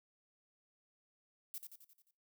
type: noise with echo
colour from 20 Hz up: violet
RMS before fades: -44 dBFS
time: 1.54-1.58 s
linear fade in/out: 0 ms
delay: 88 ms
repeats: 6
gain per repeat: -5 dB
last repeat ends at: 2.108 s
effects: noise-tail reverb RT60 0.3 s tail -18 dB re dry